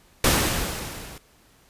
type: noise with level ramp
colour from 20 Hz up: pink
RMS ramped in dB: -17 to -42 dBFS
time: 0.24-1.18 s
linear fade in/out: 2 ms
effects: pink hiss -57 dBFS RMS until 1.69 s + resampled to 32000 Hz